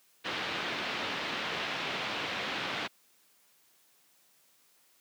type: low-pass noise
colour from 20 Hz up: white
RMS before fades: -35 dBFS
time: 0.24-2.88 s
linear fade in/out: 20 ms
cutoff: 3500 Hz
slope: 24 dB/octave
effects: white hiss -66 dBFS RMS until 5 s + high-pass 150 Hz 12 dB/octave